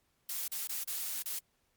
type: noise with dropouts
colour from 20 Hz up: blue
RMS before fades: -37 dBFS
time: 0.29-1.39 s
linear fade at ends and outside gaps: 5 ms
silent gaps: 0.48-0.517 / 0.674-0.692 / 0.838-0.874 / 1.225-1.257 s
effects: pink hiss -75 dBFS RMS until 1.76 s + MP3 96 kbps